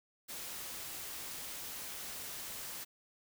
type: noise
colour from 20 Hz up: white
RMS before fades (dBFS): -44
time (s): 0.28-2.85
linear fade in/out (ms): 20
effects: none